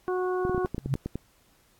harmonic tone, 366.8 Hz, F#4, 15 cents flat, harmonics 1 / 2 / 3 / 4, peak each -26 / -35 / -35 / -40 dBFS, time 0.08-0.66 s, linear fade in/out 0 ms
clicks, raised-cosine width 3 ms, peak -18 dBFS, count 11, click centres 0.451 / 0.496 / 0.547 / 0.579 / 0.648 / 0.746 / 0.781 / 0.86 / 0.954 / 1.06 / 1.156 s
sine tone with exponential growth, 135 Hz, C#3, 45 cents flat, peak -18 dBFS, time 0.79-0.94 s, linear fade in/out 0 ms, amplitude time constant 31 ms
effects pink hiss -63 dBFS RMS until 1.79 s + AAC 64 kbps

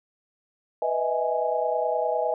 sine chord, E major seventh, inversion second, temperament equal with one note detuned, 493.9 / 622.3 / 652.1 / 830.6 Hz, B4 / D#5 / E5 / G#5, 0 / 0 / -19 / 0 cents, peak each -28 dBFS, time 0.82-2.34 s, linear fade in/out 2 ms, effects none

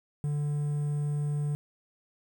triangle tone with quantisation, 146.83 Hz, D3, in tune, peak -25 dBFS, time 0.24-1.55 s, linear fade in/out 0 ms, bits 9, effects none

